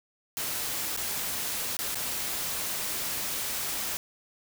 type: noise with dropouts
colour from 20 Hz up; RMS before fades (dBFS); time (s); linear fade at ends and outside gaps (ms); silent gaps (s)
white; -32; 0.37-3.97; 0; 0.964-0.974 / 1.768-1.79 / 1.946-1.955
effects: none